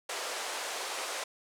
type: band-pass noise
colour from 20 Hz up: pink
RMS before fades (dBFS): -37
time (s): 0.09-1.24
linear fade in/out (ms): 5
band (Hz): 470 to 9900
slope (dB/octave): 24
effects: none